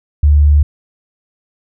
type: tone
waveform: sine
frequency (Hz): 73.42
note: D2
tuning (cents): 0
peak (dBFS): -5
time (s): 0.23-0.63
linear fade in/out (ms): 5
effects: none